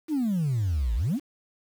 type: exponential two-way sweep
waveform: sine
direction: down then up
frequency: 329.6 to 51.91 to 329.6 Hz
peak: -21 dBFS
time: 0.08-1.2 s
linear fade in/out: 50 ms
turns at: 0.95 s
effects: tanh soft clip ceiling -21 dBFS + 8-bit